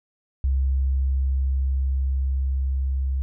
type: tone with level ramp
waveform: sine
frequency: 66.7 Hz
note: C2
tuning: 34 cents sharp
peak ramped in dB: -18 to -21 dBFS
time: 0.44-3.22 s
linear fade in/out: 0 ms
effects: none